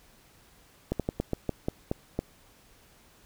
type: slowing click train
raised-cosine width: 2 ms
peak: -14 dBFS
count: 9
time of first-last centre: 0.92-2.19 s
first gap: 77 ms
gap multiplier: 1.2
effects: pink hiss -59 dBFS RMS until 3.25 s